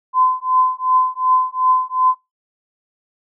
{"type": "tone with tremolo", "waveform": "sine", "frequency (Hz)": 1023, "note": "C6", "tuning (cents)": -39, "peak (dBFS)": -9, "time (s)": [0.13, 2.15], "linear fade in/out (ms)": 50, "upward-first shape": "triangle", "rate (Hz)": 2.7, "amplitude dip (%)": 100, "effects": ["noise-tail reverb RT60 0.2 s tail -24 dB re dry"]}